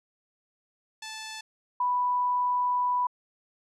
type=tone pair in turn; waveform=5% pulse / sine; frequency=876 / 988.1 Hz; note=A5 / B5; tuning=-8 / +1 cents; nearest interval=major second; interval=209 cents; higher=second; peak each=-23 dBFS; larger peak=neither; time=1.02-1.41 / 1.8-3.07 s; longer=second; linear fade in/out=5 ms; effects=low-pass 6000 Hz 12 dB/octave